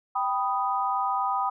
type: chord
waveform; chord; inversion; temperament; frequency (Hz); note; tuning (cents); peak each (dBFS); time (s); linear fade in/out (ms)
sine; G augmented; none; equal; 784 / 987.8 / 1244.5; G5 / B5 / D#6; 0 / 0 / 0; -28; 0.15-1.5; 10
effects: none